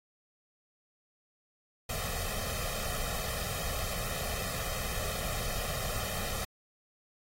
pink noise with comb filter, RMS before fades -35 dBFS, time 1.89-6.45 s, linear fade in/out 5 ms, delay 1.6 ms, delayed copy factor +0.95, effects AAC 48 kbps

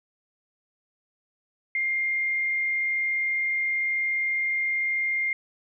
sine tone with frequency modulation, 2113 Hz, C7, 16 cents sharp, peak -23 dBFS, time 1.75-5.33 s, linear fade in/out 2 ms, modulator 61 Hz, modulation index 0.24, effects none

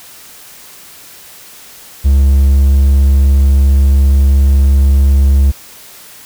triangle tone, 68.6 Hz, C#2, 17 cents flat, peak -3 dBFS, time 2.04-5.52 s, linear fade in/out 20 ms, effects white hiss -36 dBFS RMS until 6.25 s

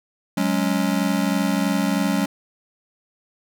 square chord, F# suspended second, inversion none, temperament just, 185 / 208.1 / 277.5 Hz, F#3 / G#3 / C#4, 0 / +4 / +2 cents, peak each -24 dBFS, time 0.37-2.26 s, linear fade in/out 5 ms, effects none

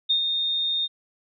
sine tone with ADSR envelope, 3667 Hz, A#7, 29 cents flat, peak -17 dBFS, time 0.09-0.88 s, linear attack 16 ms, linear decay 98 ms, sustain -5 dB, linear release 34 ms, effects none

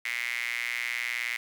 sawtooth tone with high-pass filter, 119.4 Hz, A#2, 42 cents sharp, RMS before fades -32 dBFS, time 0.05-1.37 s, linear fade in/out 5 ms, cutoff 2100 Hz, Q 8.2, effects none

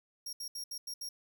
sawtooth tone bursts at uneven times, 5588 Hz, F8, in tune, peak -36 dBFS, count 6, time 0.26-0.33 / 0.4-0.48 / 0.55-0.64 / 0.71-0.78 / 0.87-0.94 / 1.01-1.09 s, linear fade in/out 5 ms, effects none

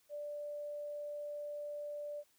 sine tone, 587.3 Hz, D5, in tune, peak -40 dBFS, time 0.09-2.24 s, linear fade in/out 50 ms, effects white hiss -72 dBFS RMS until 2.38 s

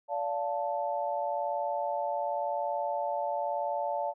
sine chord, D minor, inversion none, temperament equal with one note detuned, 577.6 / 698.5 / 880 Hz, D5 / F5 / A5, -29 / 0 / 0 cents, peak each -33 / -34 / -33 dBFS, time 0.08-4.14 s, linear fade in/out 50 ms, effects none

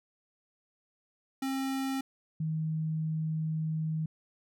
square / sine tone pair in turn, 267.9 / 157.92 Hz, C4 / D#3, +41 / +26 cents, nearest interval major sixth, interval 915 cents, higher first, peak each -31 / -29 dBFS, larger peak second, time 1.42-2.01 / 2.4-4.06 s, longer second, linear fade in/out 5 ms, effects none

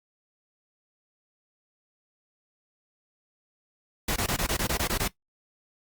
pink noise bursts, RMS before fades -27 dBFS, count 10, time 4.08-5.079 s, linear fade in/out 5 ms, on 81 ms, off 21 ms, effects noise-tail reverb RT60 0.1 s tail -17 dB re dry + Opus 48 kbps

